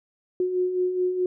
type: beating tone pair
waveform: sine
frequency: 360.5 / 365.2 Hz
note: F#4 / F#4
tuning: -45 / -23 cents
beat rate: 4.7 Hz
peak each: -31 / -22 dBFS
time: 0.4-1.26 s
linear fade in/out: 2 ms
effects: none